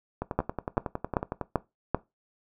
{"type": "two click trains", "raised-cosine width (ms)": 1, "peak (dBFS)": [-16, -9], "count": [14, 5], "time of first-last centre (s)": [[0.22, 1.413], [0.39, 1.946]], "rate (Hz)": [10.9, 2.57], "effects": ["noise-tail reverb RT60 0.2 s tail -18 dB re dry"]}